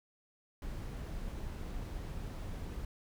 brown noise, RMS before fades -41 dBFS, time 0.62-2.85 s, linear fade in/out 2 ms, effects none

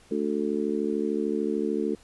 harmonic tone, 73.42 Hz, D2, in tune, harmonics 3 / 4 / 5 / 6, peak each -30 / -30 / -30 / -30 dBFS, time 0.11-1.95 s, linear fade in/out 5 ms, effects pink hiss -56 dBFS RMS until 2.03 s + resampled to 24000 Hz

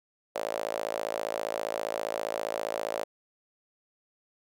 sawtooth tone with high-pass filter, 55 Hz, A1, in tune, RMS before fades -33 dBFS, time 0.35-3.04 s, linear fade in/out 5 ms, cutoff 570 Hz, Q 4.8, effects none

